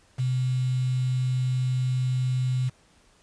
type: tone with quantisation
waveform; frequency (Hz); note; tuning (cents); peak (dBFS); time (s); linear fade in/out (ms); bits
sine; 127.7; C3; -42; -22; 0.18-2.7; 20; 7
effects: pink hiss -60 dBFS RMS until 3.22 s + resampled to 22050 Hz